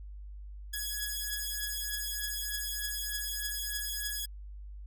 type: beating tone pair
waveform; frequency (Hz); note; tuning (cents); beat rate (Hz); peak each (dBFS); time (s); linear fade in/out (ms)
5% pulse; 1674 / 1677.3; G#6 / G#6; +13 / +17; 3.3; -26; 0.73-4.26; 10
effects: added 50 Hz sine -42 dBFS peak until 4.86 s